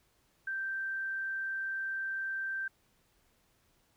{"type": "tone", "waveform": "sine", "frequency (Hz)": 1566, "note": "G6", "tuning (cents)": -2, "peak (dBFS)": -33, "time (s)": [0.47, 2.68], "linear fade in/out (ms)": 5, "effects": ["pink hiss -71 dBFS RMS until 3.96 s"]}